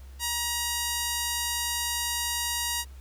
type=tone; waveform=5% pulse; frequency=950 Hz; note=A#5; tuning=33 cents sharp; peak=-15 dBFS; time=0.19-2.85 s; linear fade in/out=50 ms; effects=added 66 Hz sine -42 dBFS peak until 3 s + pink hiss -58 dBFS RMS until 3 s